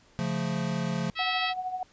square chord, Db augmented, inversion none, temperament equal with one note detuned, 139.56 / 174.61 / 220 Hz, Db3 / F3 / A3, +12 / 0 / 0 cents, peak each -34 / -31 / -34 dBFS, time 0.19-1.1 s, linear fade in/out 0 ms
harmonic tone, 650 Hz, E5, 24 cents flat, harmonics 2 / 3 / 4 / 5 / 6 / 7 / 8, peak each -34 / -33 / -33 / -33 / -36 / -39 / -45 dBFS, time 1.15-1.54 s, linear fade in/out 50 ms
sine tone with tremolo, 739 Hz, F#5, 2 cents flat, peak -27 dBFS, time 1.19-1.83 s, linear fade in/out 2 ms, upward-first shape triangle, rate 13 Hz, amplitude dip 70%
effects pink hiss -60 dBFS RMS until 1.92 s + resampled to 16000 Hz

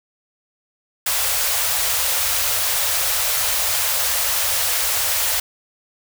white band-stop noise, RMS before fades -20 dBFS, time 1.06-5.4 s, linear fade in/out 5 ms, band 110 to 470 Hz, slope 96 dB/octave, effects none

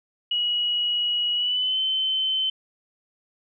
sine tone with pitch glide, 2911 to 3070 Hz, F#7 to G7, -29 to -37 cents, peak -21 dBFS, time 0.31-2.5 s, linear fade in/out 5 ms, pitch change +92 cents, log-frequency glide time 1.34-1.79 s, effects none

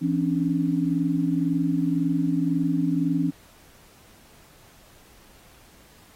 sine tone cluster, 167.2 / 267 / 288.9 Hz, E3 / C4 / D4, +25 / +35 / -28 cents, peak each -25 dBFS, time 0.01-3.31 s, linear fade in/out 20 ms, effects pink hiss -54 dBFS RMS until 6.15 s + AAC 48 kbps

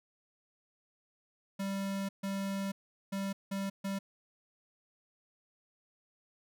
square tone bursts at uneven times, 196 Hz, G3, in tune, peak -34 dBFS, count 5, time 1.59-2.09 / 2.23-2.72 / 3.12-3.33 / 3.51-3.7 / 3.84-3.99 s, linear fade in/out 10 ms, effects none

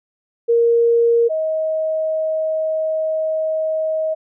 sine tone pair in turn, 467.1 / 632.1 Hz, A#4 / D#5, +3 / +27 cents, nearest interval perfect fourth, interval 524 cents, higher second, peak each -11 / -17 dBFS, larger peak first, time 0.48-1.29 / 1.29-4.15 s, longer second, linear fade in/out 20 ms, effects none

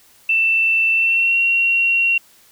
sine tone with pitch glide, 2671 to 2740 Hz, E7 to F7, +22 to -34 cents, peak -13 dBFS, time 0.29-2.18 s, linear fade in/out 5 ms, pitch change +44 cents, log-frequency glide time 0.94-1.37 s, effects white hiss -51 dBFS RMS until 2.51 s

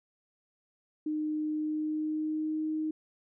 sine tone with pitch glide, 306.3 to 311.5 Hz, D#4 to D#4, -27 to +2 cents, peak -29 dBFS, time 1.06-2.91 s, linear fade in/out 5 ms, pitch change +29 cents, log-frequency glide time 1.55-2.66 s, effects none

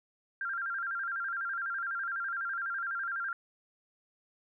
sine tone with vibrato, 1482 Hz, F#6, 2 cents sharp, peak -32 dBFS, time 0.41-3.33 s, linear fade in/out 2 ms, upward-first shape square, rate 12 Hz, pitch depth 120 cents each way, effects none

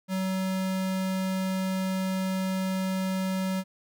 square tone, 188.8 Hz, F#3, 35 cents sharp, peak -27 dBFS, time 0.08-3.64 s, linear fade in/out 50 ms, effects none

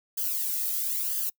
violet noise with flanger, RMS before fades -29 dBFS, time 0.17-1.3 s, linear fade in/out 10 ms, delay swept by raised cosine 0.63 to 1.59 ms, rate 1 Hz, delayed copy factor +1, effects noise-tail reverb RT60 0.1 s tail -25 dB re dry

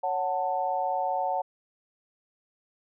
sine chord, F# minor, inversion second, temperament just, 555 / 740 / 888 Hz, C#5 / F#5 / A5, +2 / 0 / +16 cents, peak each -32 / -28 / -30 dBFS, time 0.03-1.42 s, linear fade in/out 10 ms, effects none

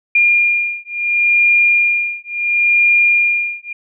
sine beating tone pair, 2410 / 2410.72 Hz, D7 / D7, +44 / +45 cents, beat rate 0.72 Hz, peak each -14 dBFS, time 0.15-3.73 s, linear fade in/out 5 ms, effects none

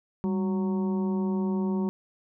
harmonic tone with a mistuned harmonic, 185 Hz, F#3, in tune, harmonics 1 / 2 / 3 / 4 / 5 / 6, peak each -25 / -32 / -45 / -47 / -40 / -49 dBFS, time 0.24-1.89 s, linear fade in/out 0 ms, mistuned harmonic 1, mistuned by +99 cents, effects none

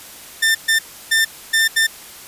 sawtooth tone bursts at uneven times, 1794 Hz, A6, 33 cents sharp, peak -9 dBFS, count 5, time 0.42-0.55 / 0.68-0.79 / 1.11-1.25 / 1.53-1.68 / 1.76-1.87 s, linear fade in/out 10 ms, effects white hiss -38 dBFS RMS until 2.27 s + resampled to 32000 Hz

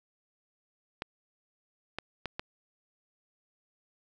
clicks, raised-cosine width 0.3 ms, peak -18 dBFS, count 4, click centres 1.021 / 1.986 / 2.257 / 2.395 s, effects none

